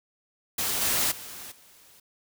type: noise with level steps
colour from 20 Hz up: white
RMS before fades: -28 / -25 / -41 / -55 dBFS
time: 0.58-2 s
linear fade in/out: 5 ms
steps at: 0.81 / 1.11 / 1.51 s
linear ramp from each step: 10 ms
effects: none